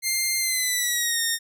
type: tone with pitch glide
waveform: 10% pulse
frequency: 2103 to 1841.4 Hz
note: C7 to A#6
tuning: +8 to -22 cents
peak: -13 dBFS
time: 0.02-1.39 s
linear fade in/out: 50 ms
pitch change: -230 cents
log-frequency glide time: 0.38-1.21 s
effects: none